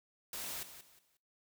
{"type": "noise with echo", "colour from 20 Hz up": "white", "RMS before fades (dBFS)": -42, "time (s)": [0.33, 0.63], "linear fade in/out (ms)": 2, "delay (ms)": 180, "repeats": 3, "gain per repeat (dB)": -11, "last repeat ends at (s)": 1.17, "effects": ["noise-tail reverb RT60 0.3 s tail -20 dB re dry"]}